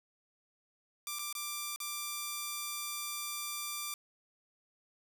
5% pulse tone with dropouts, 1180 Hz, D6, 8 cents sharp, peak -25 dBFS, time 1.07-3.94 s, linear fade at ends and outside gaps 1 ms, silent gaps 1.187-1.192 / 1.327-1.351 / 1.761-1.802 s, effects none

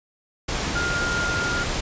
sine tone in noise, 1410 Hz, F6, 16 cents sharp, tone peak -24 dBFS, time 0.75-1.64 s, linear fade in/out 10 ms, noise pink, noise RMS -26 dBFS, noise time 0.48-1.81 s, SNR -1 dB, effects resampled to 16000 Hz

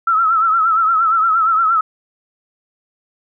sine tone with vibrato, 1318.5 Hz, E6, in tune, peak -11 dBFS, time 0.07-1.81 s, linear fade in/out 5 ms, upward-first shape triangle, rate 8.6 Hz, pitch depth 87 cents each way, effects none

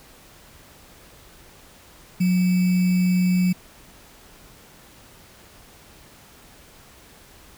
sine tone with sample-and-hold, 181.4 Hz, F#3, 34 cents flat, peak -16 dBFS, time 2.2-3.53 s, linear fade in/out 10 ms, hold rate 2450 Hz, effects pink hiss -49 dBFS RMS until 7.57 s

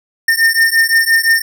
square beating tone pair, 1813 / 1818.8 Hz, A#6 / A#6, -49 / -43 cents, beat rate 5.8 Hz, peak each -13 dBFS, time 0.28-1.42 s, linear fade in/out 5 ms, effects none

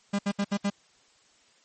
45% pulse tone bursts, 201.2 Hz, G3, 45 cents sharp, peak -24 dBFS, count 5, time 0.13-0.702 s, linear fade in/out 10 ms, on 60 ms, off 68 ms, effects white hiss -62 dBFS RMS until 1.64 s + MP3 32 kbps

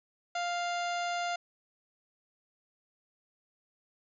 harmonic tone, 699 Hz, F5, 1 cent sharp, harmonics 1 / 2 / 3 / 4 / 5 / 6 / 7 / 9 / 10, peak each -32 / -38 / -42 / -44 / -46 / -48 / -49 / -51 / -52 dBFS, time 0.35-1.36 s, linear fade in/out 5 ms, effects none

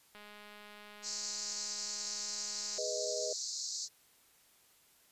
click train, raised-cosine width 0.3 ms, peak -37 dBFS, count 548, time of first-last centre 0.15-2.78 s, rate 208 Hz
white band-pass noise, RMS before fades -40 dBFS, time 1.02-3.89 s, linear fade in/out 50 ms, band 4100 to 7400 Hz, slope 96 dB/octave
sine chord, G# minor, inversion none, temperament equal, 415.3 / 493.9 / 622.3 Hz, G#4 / B4 / D#5, 0 / 0 / 0 cents, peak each -43 / -40 / -38 dBFS, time 2.78-3.33 s, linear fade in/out 5 ms
effects white hiss -66 dBFS RMS until 5.11 s + resampled to 32000 Hz

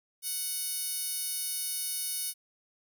10% pulse tone with high-pass filter, 740 Hz, F#5, in tune, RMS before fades -34 dBFS, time 0.22-2.34 s, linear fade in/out 50 ms, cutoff 7800 Hz, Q 1.2, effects none

